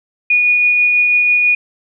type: tone with tremolo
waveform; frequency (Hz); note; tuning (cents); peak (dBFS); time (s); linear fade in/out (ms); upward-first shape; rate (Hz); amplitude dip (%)
sine; 2455; D#7; -24; -8; 0.3-1.55; 5; triangle; 6.1; 25
effects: none